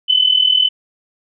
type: tone pair together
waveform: sine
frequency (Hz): 3000 / 3040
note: F#7 / F#7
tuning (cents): +23 / +46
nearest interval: unison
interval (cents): 23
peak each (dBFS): -13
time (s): 0.08-0.69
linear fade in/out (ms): 20
effects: none